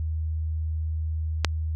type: click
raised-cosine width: 0.2 ms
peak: -3 dBFS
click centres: 1.447 s
effects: added 79 Hz sine -25 dBFS peak until 1.75 s